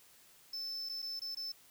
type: tone with dropouts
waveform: triangle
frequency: 5274 Hz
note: E8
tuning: in tune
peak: -37 dBFS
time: 0.53-1.52 s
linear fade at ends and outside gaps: 5 ms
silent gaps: 0.89-0.894 / 1.02-1.025 / 1.195-1.217 / 1.349-1.369 s
effects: white hiss -62 dBFS RMS until 1.7 s